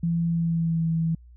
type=tone with pitch glide; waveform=sine; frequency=168.2 to 163.41 Hz; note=E3 to E3; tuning=+35 to -15 cents; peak=-21 dBFS; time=0.03-1.15 s; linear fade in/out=5 ms; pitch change=-50 cents; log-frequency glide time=0.26-0.88 s; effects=added 60 Hz sine -46 dBFS peak until 1.36 s